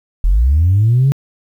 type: linear sweep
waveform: sine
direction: up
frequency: 38.03 to 142.2 Hz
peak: -7 dBFS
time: 0.24-1.12 s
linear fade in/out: 0 ms
effects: tanh soft clip ceiling -5 dBFS + 8-bit